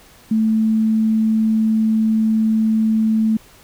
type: tone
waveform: sine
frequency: 220 Hz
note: A3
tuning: in tune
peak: -13 dBFS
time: 0.31-3.37 s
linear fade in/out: 5 ms
effects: pink hiss -47 dBFS RMS until 3.63 s